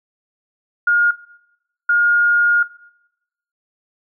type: tone pair in turn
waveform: sine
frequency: 1424 / 1424 Hz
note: F6 / F6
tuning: +33 / +33 cents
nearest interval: unison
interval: 0 cents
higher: neither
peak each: -11 dBFS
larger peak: neither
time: 0.87-1.11 / 1.89-2.63 s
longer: second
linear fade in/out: 5 ms
effects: noise-tail reverb RT60 0.9 s tail -20 dB re dry